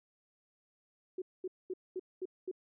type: tone bursts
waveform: sine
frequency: 370 Hz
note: F#4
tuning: in tune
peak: -35 dBFS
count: 6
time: 1.18-2.514 s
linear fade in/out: 5 ms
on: 39 ms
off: 220 ms
effects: none